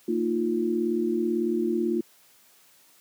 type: chord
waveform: sine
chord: Bb suspended fourth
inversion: none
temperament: equal with one note detuned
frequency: 227.5 / 311.1 / 349.2 Hz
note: Bb3 / Eb4 / F4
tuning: -42 / 0 / 0 cents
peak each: -27 / -30 / -25 dBFS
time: 0.08-2.01 s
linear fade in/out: 5 ms
effects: white hiss -58 dBFS RMS until 3 s + high-pass 150 Hz 12 dB/octave